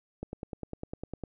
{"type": "click train", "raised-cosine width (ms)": 2, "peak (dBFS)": -23, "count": 11, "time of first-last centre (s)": [0.23, 1.237], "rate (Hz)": 9.93, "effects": []}